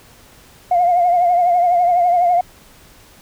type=tone with vibrato; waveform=sine; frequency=706 Hz; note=F5; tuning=19 cents sharp; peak=-10 dBFS; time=0.71-2.41 s; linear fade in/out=5 ms; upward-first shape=triangle; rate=12 Hz; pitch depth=65 cents each way; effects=tanh soft clip ceiling -6 dBFS + pink hiss -46 dBFS RMS until 3.21 s